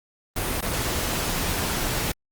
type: noise with dropouts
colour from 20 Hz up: pink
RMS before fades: -26 dBFS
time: 0.36-2.12 s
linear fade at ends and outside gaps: 5 ms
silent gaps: 0.609-0.623 s
effects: Opus 32 kbps